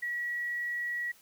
sine tone, 1925 Hz, B6, 45 cents flat, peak -31 dBFS, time 0.02-1.12 s, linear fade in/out 10 ms, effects white hiss -60 dBFS RMS until 1.21 s

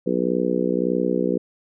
harmonic tone, 61.74 Hz, B1, in tune, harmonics 3 / 4 / 5 / 6 / 7 / 8, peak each -26 / -26 / -26 / -26 / -26 / -26 dBFS, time 0.06-1.38 s, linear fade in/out 10 ms, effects none

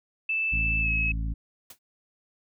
sine tone with pitch glide, 2637 to 2571 Hz, E7 to E7, 0 to -44 cents, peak -24 dBFS, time 0.29-1.12 s, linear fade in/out 5 ms, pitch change -44 cents, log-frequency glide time 0.81-0.89 s
harmonic tone, 55 Hz, A1, in tune, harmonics 1 / 2 / 3 / 4 / 5, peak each -27 / -37 / -38 / -45 / -44 dBFS, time 0.52-1.34 s, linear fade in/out 10 ms
white noise with exponential decay, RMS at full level -39 dBFS, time 1.7-1.79 s, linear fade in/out 5 ms, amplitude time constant 18 ms
effects none

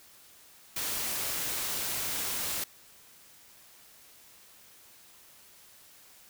white noise, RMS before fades -33 dBFS, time 0.76-2.64 s, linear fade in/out 5 ms, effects white hiss -56 dBFS RMS until 6.29 s

